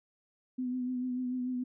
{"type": "tone with vibrato", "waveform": "sine", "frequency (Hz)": 251.5, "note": "B3", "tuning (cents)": 32, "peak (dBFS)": -31, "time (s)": [0.58, 1.64], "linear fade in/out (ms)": 10, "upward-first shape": "triangle", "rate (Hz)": 6.8, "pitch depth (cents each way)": 36, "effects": []}